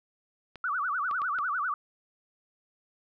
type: clicks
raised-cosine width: 0.3 ms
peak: -27 dBFS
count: 4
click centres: 0.557 / 1.112 / 1.218 / 1.387 s
type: tone with vibrato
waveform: sine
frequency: 1305 Hz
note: E6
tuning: 18 cents flat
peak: -27 dBFS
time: 0.64-1.74 s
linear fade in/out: 2 ms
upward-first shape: sine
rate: 10 Hz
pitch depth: 260 cents each way
effects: none